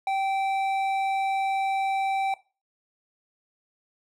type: tone with hard clipping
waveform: sine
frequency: 777 Hz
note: G5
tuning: 16 cents flat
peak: -25 dBFS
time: 0.07-2.34 s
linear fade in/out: 2 ms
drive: 8 dB
effects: noise-tail reverb RT60 0.3 s tail -18 dB re dry